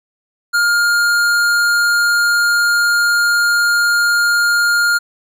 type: tone with tanh clipping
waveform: sine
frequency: 1412 Hz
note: F6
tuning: 19 cents sharp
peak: -13 dBFS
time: 0.53-4.99 s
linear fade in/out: 20 ms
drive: 18 dB
effects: none